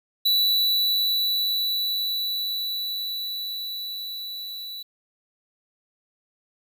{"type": "tone with level ramp", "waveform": "square", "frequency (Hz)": 3951, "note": "B7", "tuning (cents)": 0, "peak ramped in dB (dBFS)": [-18, -34], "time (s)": [0.25, 4.83], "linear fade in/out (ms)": 10, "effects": ["9-bit"]}